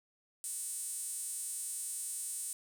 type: tone with high-pass filter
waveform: sawtooth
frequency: 370 Hz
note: F#4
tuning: in tune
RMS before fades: -40 dBFS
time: 0.44-2.53 s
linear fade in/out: 0 ms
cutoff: 8700 Hz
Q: 5.1
effects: none